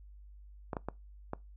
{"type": "clicks", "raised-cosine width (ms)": 1, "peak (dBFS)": -21, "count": 4, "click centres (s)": [0.732, 0.768, 0.886, 1.334], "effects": ["noise-tail reverb RT60 0.2 s tail -22 dB re dry", "added 50 Hz sine -50 dBFS peak until 1.56 s"]}